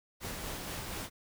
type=noise with tremolo; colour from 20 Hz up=pink; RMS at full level=-39 dBFS; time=0.2-1.1 s; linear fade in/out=50 ms; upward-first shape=sine; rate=4.2 Hz; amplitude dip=25%; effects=none